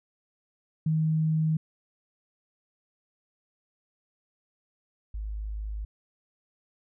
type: tone pair in turn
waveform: sine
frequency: 157.7 / 52.5 Hz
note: D#3 / G#1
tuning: +24 / +19 cents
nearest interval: octave + perfect fifth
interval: 1905 cents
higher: first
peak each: -22 / -31 dBFS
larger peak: first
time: 0.86-1.57 / 5.14-5.85 s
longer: neither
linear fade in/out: 5 ms
effects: none